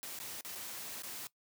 white noise with dropouts, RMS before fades -44 dBFS, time 0.03-1.27 s, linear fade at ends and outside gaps 0 ms, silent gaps 0.189-0.2 / 0.409-0.448 / 0.552-0.556 / 1.021-1.034 s, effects noise-tail reverb RT60 0.1 s tail -19 dB re dry + high-pass 100 Hz 12 dB/octave

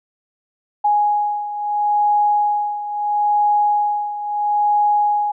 sine beating tone pair, 830.6 / 831.35 Hz, G#5 / G#5, 0 / +2 cents, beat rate 0.75 Hz, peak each -16 / -21 dBFS, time 0.84-5.32 s, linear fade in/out 10 ms, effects none

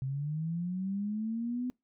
sine linear sweep, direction up, 130 to 252.9 Hz, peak -31 dBFS, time 0.02-1.7 s, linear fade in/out 0 ms, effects noise-tail reverb RT60 0.2 s tail -25 dB re dry

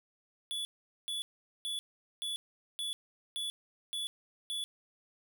square tone bursts, 3434 Hz, A7, 43 cents flat, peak -35 dBFS, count 8, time 0.51-4.64 s, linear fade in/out 0 ms, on 140 ms, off 430 ms, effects none

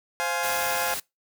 20% pulse chord, F minor, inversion second, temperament just, 523.8 / 698.5 / 838.1 Hz, C5 / F5 / Ab5, +2 / 0 / +16 cents, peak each -26 / -25 / -24 dBFS, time 0.2-0.94 s, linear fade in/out 0 ms
white noise, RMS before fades -32 dBFS, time 0.43-1 s, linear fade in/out 5 ms
effects noise-tail reverb RT60 0.2 s tail -24 dB re dry

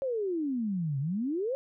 sine exponential two-way sweep, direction down then up, 554.4 to 131.6 to 554.4 Hz, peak -28 dBFS, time 0.02-1.55 s, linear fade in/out 0 ms, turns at 0.99 s, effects none

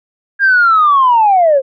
sine linear sweep, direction down, 1626 to 514 Hz, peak -5 dBFS, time 0.39-1.62 s, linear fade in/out 50 ms, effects tanh soft clip ceiling -2 dBFS

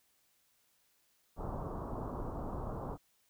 pink low-pass noise, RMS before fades -40 dBFS, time 1.36-2.98 s, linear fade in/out 50 ms, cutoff 1200 Hz, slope 48 dB/octave, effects white hiss -73 dBFS RMS until 3.29 s

